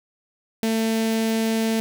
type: tone with notch filter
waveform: sawtooth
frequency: 223.5 Hz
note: A3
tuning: 27 cents sharp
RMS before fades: -22 dBFS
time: 0.63-1.8 s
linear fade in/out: 0 ms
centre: 1200 Hz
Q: 1.3
effects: none